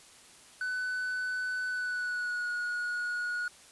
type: tone with pitch glide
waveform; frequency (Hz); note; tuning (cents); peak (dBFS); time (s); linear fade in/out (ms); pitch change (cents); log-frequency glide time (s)
triangle; 1500 to 1450.6; F#6 to F#6; +23 to -35; -29; 0.61-3.48; 2; -58; 1.68-2.5
effects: white hiss -55 dBFS RMS until 3.71 s + resampled to 24000 Hz